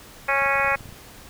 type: harmonic tone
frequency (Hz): 275.9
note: C#4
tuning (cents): -8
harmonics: 2 / 3 / 4 / 5 / 6 / 7 / 8 / 9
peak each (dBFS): -27 / -27 / -27 / -27 / -27 / -27 / -27 / -27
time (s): 0.28-0.76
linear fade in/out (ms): 10
type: clicks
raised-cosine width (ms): 5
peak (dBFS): -30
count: 12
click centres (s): 0.421 / 0.461 / 0.556 / 0.598 / 0.647 / 0.678 / 0.72 / 0.759 / 0.808 / 0.857 / 0.891 / 0.926
effects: pink hiss -45 dBFS RMS until 1.29 s